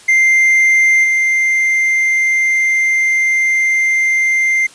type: tone with level steps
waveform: triangle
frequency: 2093 Hz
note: C7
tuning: in tune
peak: -6 / -9 dBFS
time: 0.08-4.67 s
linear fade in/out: 10 ms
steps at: 1.03 s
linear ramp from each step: 20 ms
effects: white hiss -41 dBFS RMS until 4.74 s + resampled to 22050 Hz